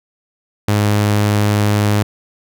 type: tone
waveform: sawtooth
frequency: 104 Hz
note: G#2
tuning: 3 cents sharp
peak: -8 dBFS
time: 0.68-2.03 s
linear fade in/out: 5 ms
effects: none